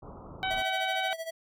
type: low-pass noise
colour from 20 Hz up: pink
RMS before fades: -45 dBFS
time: 0.02-0.63 s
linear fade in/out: 10 ms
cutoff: 1300 Hz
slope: 96 dB/octave
type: harmonic tone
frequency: 759 Hz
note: F#5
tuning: 44 cents sharp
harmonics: 1 / 2 / 3 / 4 / 5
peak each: -31 / -34 / -36 / -37 / -38 dBFS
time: 0.43-1.13 s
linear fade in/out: 0 ms
type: tone with tremolo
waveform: square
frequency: 654 Hz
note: E5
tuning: 14 cents flat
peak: -33 dBFS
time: 0.5-1.31 s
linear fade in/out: 10 ms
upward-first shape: sine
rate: 13 Hz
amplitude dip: 80%
effects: none